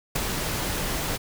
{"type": "noise with ADSR envelope", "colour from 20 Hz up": "pink", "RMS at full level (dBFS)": -21, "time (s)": [0.15, 1.18], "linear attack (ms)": 12, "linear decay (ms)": 7, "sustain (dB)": -7, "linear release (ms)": 23, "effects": []}